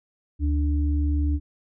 sine tone pair together, 73.42 / 293.4 Hz, D2 / D4, 0 / -2 cents, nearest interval 2 octaves, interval 2398 cents, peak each -20 / -29 dBFS, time 0.39-1.4 s, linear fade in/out 50 ms, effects none

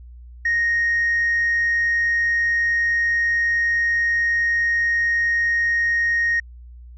triangle tone with tanh clipping, 1864.7 Hz, A#6, in tune, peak -17 dBFS, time 0.45-6.4 s, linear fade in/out 5 ms, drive 5 dB, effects added 60 Hz sine -38 dBFS peak until 6.97 s + resampled to 16000 Hz

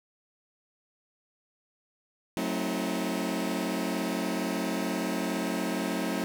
sawtooth chord, F# diminished seventh, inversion none, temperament just, 185 / 222 / 266.4 / 319.7 Hz, F#3 / A3 / C4 / Eb4, 0 / +16 / +31 / +47 cents, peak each -30 dBFS, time 2.37-6.24 s, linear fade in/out 0 ms, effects none

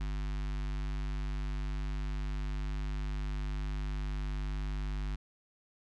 square tone with notch filter, 49.94 Hz, G1, 33 cents sharp, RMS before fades -35 dBFS, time 0-5.16 s, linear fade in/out 10 ms, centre 520 Hz, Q 0.73, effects low-pass 5000 Hz 12 dB/octave

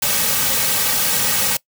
white noise with comb filter, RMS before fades -18 dBFS, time 0.02-1.57 s, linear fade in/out 5 ms, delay 2.9 ms, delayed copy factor -0.75, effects noise-tail reverb RT60 0.1 s tail -22 dB re dry

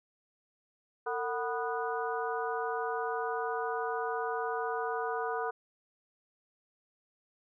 harmonic tone with a mistuned harmonic, 246.1 Hz, B3, 6 cents flat, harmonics 2 / 3 / 4 / 5 / 6, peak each -35 / -37 / -38 / -39 / -40 dBFS, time 1.06-5.51 s, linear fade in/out 10 ms, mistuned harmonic 2, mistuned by -140 cents, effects none

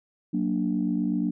sine chord, Gb augmented, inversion none, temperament equal, 185 / 233.1 / 293.7 Hz, Gb3 / Bb3 / D4, 0 / 0 / 0 cents, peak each -27 dBFS, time 0.33-1.31 s, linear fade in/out 10 ms, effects tanh soft clip ceiling -14 dBFS

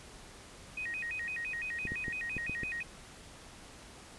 sine tone with vibrato, 2169 Hz, C#7, 38 cents flat, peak -35 dBFS, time 0.77-2.83 s, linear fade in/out 5 ms, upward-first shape square, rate 5.9 Hz, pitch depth 250 cents each way
clicks, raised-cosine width 3 ms, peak -26 dBFS, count 6, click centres 1.853 / 1.92 / 2.082 / 2.367 / 2.496 / 2.633 s
effects pink hiss -52 dBFS RMS until 4.18 s + resampled to 24000 Hz

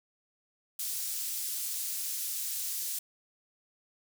pink high-pass noise, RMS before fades -35 dBFS, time 0.79-2.99 s, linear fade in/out 5 ms, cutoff 7100 Hz, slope 12 dB/octave, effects none

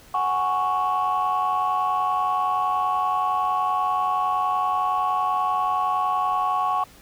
sine chord, F# suspended second, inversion none, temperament equal, 740 / 830.6 / 1108.7 Hz, F#5 / G#5 / C#6, 0 / 0 / 0 cents, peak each -24 / -26 / -21 dBFS, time 0.14-6.84 s, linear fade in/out 5 ms, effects tanh soft clip ceiling -15 dBFS + pink hiss -50 dBFS RMS until 7.01 s

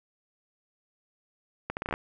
accelerating click train, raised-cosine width 0.5 ms, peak -16 dBFS, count 8, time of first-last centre 1.7-1.939 s, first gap 69 ms, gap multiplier 0.75, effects none

